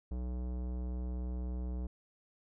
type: tone with tanh clipping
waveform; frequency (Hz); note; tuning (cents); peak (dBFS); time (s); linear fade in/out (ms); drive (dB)
sine; 61.74; B1; 0; -37; 0.11-1.87; 5; 18
effects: none